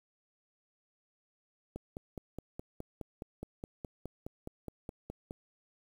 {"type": "click train", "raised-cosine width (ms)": 2, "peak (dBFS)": -27, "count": 18, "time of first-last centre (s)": [1.76, 5.309], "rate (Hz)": 4.79, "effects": ["9-bit"]}